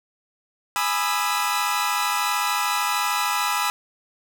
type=chord; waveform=sawtooth; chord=E major seventh; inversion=first; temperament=equal with one note detuned; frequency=830.6 / 987.8 / 1225.2 / 1318.5 Hz; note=G#5 / B5 / D#6 / E6; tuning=0 / 0 / -27 / 0 cents; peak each=-24 / -22 / -24 / -23 dBFS; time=0.76-3.7 s; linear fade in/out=0 ms; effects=none